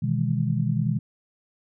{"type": "chord", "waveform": "sine", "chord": "E major seventh", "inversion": "second", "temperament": "just", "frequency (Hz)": [123.61, 154.51, 164.81, 206], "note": ["B2", "D#3", "E3", "G#3"], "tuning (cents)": [2, -12, 0, -14], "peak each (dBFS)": [-25, -26, -29, -28], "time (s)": [0.02, 0.99], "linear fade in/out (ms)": 10, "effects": []}